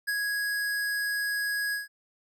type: tone with ADSR envelope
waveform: square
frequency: 1661.2 Hz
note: G#6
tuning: in tune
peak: -26 dBFS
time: 0.07-1.88 s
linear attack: 18 ms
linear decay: 35 ms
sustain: -2 dB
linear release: 150 ms
effects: none